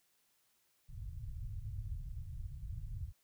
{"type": "low-pass noise", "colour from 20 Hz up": "pink", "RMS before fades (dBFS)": -43, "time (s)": [0.88, 3.13], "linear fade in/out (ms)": 50, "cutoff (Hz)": 130, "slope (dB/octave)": 48, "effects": ["white hiss -75 dBFS RMS until 3.23 s"]}